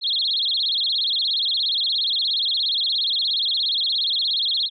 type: tone with vibrato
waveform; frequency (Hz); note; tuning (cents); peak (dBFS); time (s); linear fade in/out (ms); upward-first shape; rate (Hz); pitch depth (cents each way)
sine; 3729; A#7; 0; -19; 0.01-4.7; 50; sine; 17; 260
effects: none